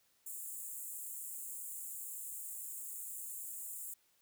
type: high-pass noise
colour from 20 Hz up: pink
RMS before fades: -45 dBFS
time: 0.26-3.94 s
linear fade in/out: 5 ms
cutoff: 7100 Hz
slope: 96 dB/octave
effects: white hiss -73 dBFS RMS until 4.21 s